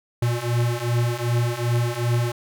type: beating tone pair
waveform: square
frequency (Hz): 118 / 120.6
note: A#2 / B2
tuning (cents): +22 / -41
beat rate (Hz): 2.6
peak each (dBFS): -25 / -23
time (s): 0.22-2.32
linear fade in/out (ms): 5
effects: none